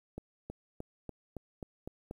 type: accelerating click train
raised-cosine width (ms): 2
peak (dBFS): -27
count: 8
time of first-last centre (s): 0.18-2.111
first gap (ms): 320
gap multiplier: 0.95
effects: 10-bit